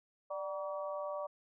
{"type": "harmonic tone with a mistuned harmonic", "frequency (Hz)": 190, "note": "F#3", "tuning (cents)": 46, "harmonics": [3, 4, 5, 6], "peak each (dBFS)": [-38, -48, -47, -44], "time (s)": [0.3, 1.27], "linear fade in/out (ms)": 10, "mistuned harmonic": 3, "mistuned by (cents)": 61, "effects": []}